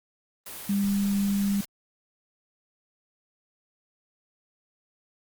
sine tone in noise, 199.9 Hz, G3, 34 cents sharp, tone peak -22 dBFS, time 0.69-1.61 s, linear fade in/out 5 ms, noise white, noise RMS -39 dBFS, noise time 0.46-1.65 s, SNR +14 dB, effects Opus 32 kbps

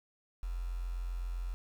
sine tone with quantisation, 43.79 Hz, F1, 5 cents sharp, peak -34 dBFS, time 0.43-1.54 s, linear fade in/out 0 ms, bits 9, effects none

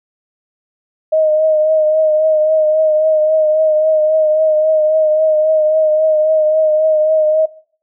sine tone with vibrato, 622.3 Hz, D#5, in tune, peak -9 dBFS, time 1.12-7.46 s, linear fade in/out 10 ms, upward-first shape triangle, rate 3.7 Hz, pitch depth 33 cents each way, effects noise-tail reverb RT60 0.5 s tail -19 dB re dry

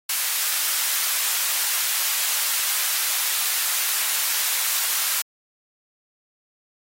white high-pass noise, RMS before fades -23 dBFS, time 0.09-5.22 s, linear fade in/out 5 ms, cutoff 1100 Hz, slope 12 dB/octave, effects AAC 48 kbps

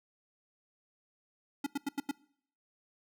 square tone bursts, 282.5 Hz, C#4, 33 cents sharp, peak -31 dBFS, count 5, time 1.64-2.113 s, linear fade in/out 5 ms, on 25 ms, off 87 ms, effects noise-tail reverb RT60 0.6 s tail -22 dB re dry

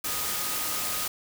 sine tone in noise, 1244.5 Hz, D#6, in tune, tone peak -40 dBFS, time 0.04-1.08 s, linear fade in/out 5 ms, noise white, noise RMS -30 dBFS, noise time 0.04-1.08 s, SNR -13 dB, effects none

